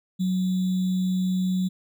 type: tone with sample-and-hold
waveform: sine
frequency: 185 Hz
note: F#3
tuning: in tune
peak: -21 dBFS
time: 0.19-1.69 s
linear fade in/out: 20 ms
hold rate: 3675 Hz
effects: none